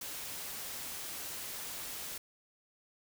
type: noise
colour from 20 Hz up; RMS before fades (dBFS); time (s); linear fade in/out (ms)
white; -42; 0.01-2.18; 5
effects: none